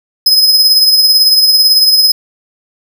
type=tone with tremolo; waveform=45% pulse; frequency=5080 Hz; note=D#8; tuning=35 cents sharp; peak=-3 dBFS; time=0.26-2.12 s; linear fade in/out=5 ms; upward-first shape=triangle; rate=18 Hz; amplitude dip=50%; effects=7-bit